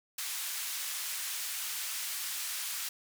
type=band-pass noise; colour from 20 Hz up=white; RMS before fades=-37 dBFS; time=0.18-2.89 s; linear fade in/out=5 ms; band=1400 to 15000 Hz; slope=12 dB/octave; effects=none